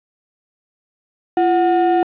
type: ring-modulated tone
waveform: triangle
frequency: 540 Hz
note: C#5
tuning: 45 cents flat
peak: -7 dBFS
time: 1.37-2.03 s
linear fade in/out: 2 ms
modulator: 198 Hz
effects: resampled to 8000 Hz + 7-bit